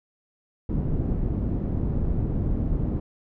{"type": "low-pass noise", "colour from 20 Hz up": "pink", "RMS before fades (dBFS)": -25, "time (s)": [0.69, 3], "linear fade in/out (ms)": 5, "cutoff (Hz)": 260, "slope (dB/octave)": 12, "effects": []}